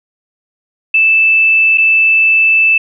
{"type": "tone with dropouts", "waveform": "sine", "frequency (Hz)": 2637, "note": "E7", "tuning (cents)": 0, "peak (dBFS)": -6, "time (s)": [0.94, 2.78], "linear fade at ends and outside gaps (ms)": 5, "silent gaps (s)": [1.775, 1.781], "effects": []}